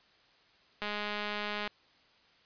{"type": "click train", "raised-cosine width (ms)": 0.3, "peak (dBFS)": -20, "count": 179, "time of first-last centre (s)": [0.82, 1.676], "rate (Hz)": 208, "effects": ["white hiss -64 dBFS RMS until 2.45 s", "resampled to 11025 Hz"]}